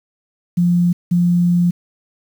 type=tone bursts at uneven times; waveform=sine; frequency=175 Hz; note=F3; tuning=4 cents sharp; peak=-11 dBFS; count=2; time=0.57-0.93 / 1.11-1.71 s; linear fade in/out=10 ms; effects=7-bit